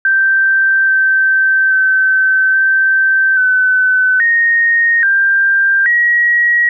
sine tone with pitch steps, 1564 / 1552 / 1538 / 1554 / 1513 / 1859 / 1586 / 1905 Hz, G6 / G6 / G6 / G6 / F#6 / A#6 / G6 / A#6, -4 / -18 / -33 / -16 / +38 / -5 / +20 / +37 cents, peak -8 dBFS, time 0.05-6.69 s, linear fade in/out 2 ms, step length 830 ms, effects none

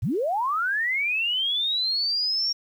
sine linear sweep, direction up, 76.6 to 5588 Hz, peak -22 dBFS, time 0.02-2.53 s, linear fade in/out 10 ms, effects 9-bit

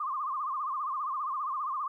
sine tone with vibrato, 1132 Hz, C#6, 36 cents sharp, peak -30 dBFS, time 0-1.88 s, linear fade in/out 5 ms, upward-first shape sine, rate 15 Hz, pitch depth 150 cents each way, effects 12-bit

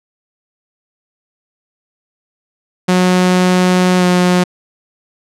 sawtooth tone with pitch glide, 182.2 to 179.69 Hz, F#3 to F3, -26 to +50 cents, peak -5 dBFS, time 2.88-4.44 s, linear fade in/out 10 ms, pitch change -24 cents, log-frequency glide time 3.98-4.04 s, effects low-pass 9000 Hz 12 dB/octave

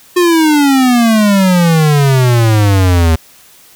square exponential sweep, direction down, 361.6 to 79.2 Hz, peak -7 dBFS, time 0.16-3.16 s, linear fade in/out 10 ms, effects white hiss -42 dBFS RMS until 3.75 s

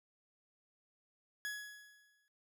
40% pulse tone with exponential decay, 1681 Hz, G#6, 20 cents sharp, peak -36 dBFS, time 1.45-2.28 s, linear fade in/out 0 ms, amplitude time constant 180 ms, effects noise-tail reverb RT60 0.3 s tail -23 dB re dry

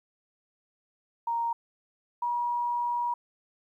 sine tone pair in turn, 932.3 / 959.6 Hz, A#5 / A#5, 0 / +50 cents, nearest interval unison, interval 50 cents, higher second, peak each -26 dBFS, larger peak neither, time 1.27-1.53 / 2.22-3.14 s, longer second, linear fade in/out 5 ms, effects 11-bit

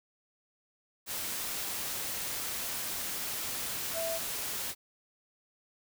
sine tone in noise, 659.3 Hz, E5, in tune, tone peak -33 dBFS, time 3.93-4.2 s, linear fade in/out 50 ms, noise white, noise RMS -36 dBFS, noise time 1.06-4.75 s, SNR 0 dB, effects none

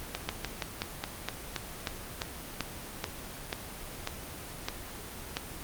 slowing click train, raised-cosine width 0.2 ms, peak -13 dBFS, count 16, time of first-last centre 0.15-5.369 s, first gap 140 ms, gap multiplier 1.12, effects pink hiss -42 dBFS RMS until 5.63 s + Opus 24 kbps

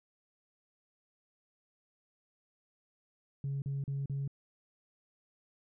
sine tone bursts, 138.59 Hz, C#3, in tune, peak -31 dBFS, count 4, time 3.44-4.277 s, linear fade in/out 2 ms, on 180 ms, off 39 ms, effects tanh soft clip ceiling -30 dBFS

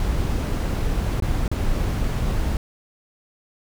brown noise with dropouts, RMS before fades -22 dBFS, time 0-2.57 s, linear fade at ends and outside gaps 1 ms, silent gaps 1.201-1.223 / 1.479-1.515 s, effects none

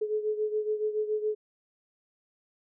sine beating tone pair, 425.7 / 432.8 Hz, G#4 / A4, +43 / -29 cents, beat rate 7.1 Hz, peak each -28 / -33 dBFS, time 0.01-1.35 s, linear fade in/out 10 ms, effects none

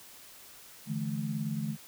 sine chord, D suspended second, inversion none, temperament equal with one note detuned, 146.83 / 164.81 / 215.6 Hz, D3 / E3 / A3, 0 / 0 / -35 cents, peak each -35 / -37 / -34 dBFS, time 0.86-1.77 s, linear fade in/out 50 ms, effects white hiss -52 dBFS RMS until 1.87 s

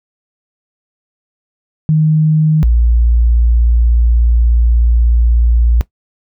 sine tone pair in turn, 155.56 / 58.27 Hz, D#3 / A#1, 0 / 0 cents, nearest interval octave + perfect fourth, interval 1700 cents, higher first, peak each -7 dBFS, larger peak neither, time 1.89-2.63 / 2.63-5.81 s, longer second, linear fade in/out 0 ms, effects noise-tail reverb RT60 0.1 s tail -17 dB re dry

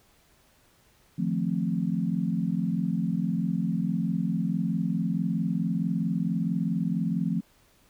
sine chord, F dominant seventh, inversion third, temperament equal with one note detuned, 155.56 / 175.42 / 220 / 261.6 Hz, Eb3 / F3 / A3 / C4, 0 / +8 / 0 / 0 cents, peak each -33 / -27 / -30 / -33 dBFS, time 1.18-7.41 s, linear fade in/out 10 ms, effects pink hiss -62 dBFS RMS until 7.89 s

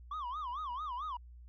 sine tone with vibrato, 1100 Hz, C#6, 14 cents flat, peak -34 dBFS, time 0.11-1.17 s, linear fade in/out 5 ms, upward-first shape sine, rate 4.5 Hz, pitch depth 240 cents each way, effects tanh soft clip ceiling -36 dBFS + added 60 Hz sine -50 dBFS peak until 1.48 s

